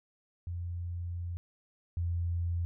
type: tone pair in turn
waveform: sine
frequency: 87 / 85.95 Hz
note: F2 / F2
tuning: -6 / -27 cents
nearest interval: unison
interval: 21 cents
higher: first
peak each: -34 / -29 dBFS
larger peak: second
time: 0.47-1.37 / 1.97-2.65 s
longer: first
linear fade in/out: 0 ms
effects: none